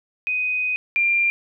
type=tone pair in turn; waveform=sine; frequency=2500 / 2385 Hz; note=D#7 / D7; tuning=+8 / +26 cents; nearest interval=minor second; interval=82 cents; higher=first; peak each=-20 / -16 dBFS; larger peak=second; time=0.27-0.76 / 0.96-1.3 s; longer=first; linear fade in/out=0 ms; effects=none